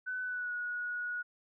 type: tone with pitch glide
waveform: sine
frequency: 1505 to 1457.1 Hz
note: F#6 to F#6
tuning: +29 to -27 cents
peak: -34 dBFS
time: 0.06-1.23 s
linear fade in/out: 20 ms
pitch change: -56 cents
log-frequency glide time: 0.23-0.53 s
effects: none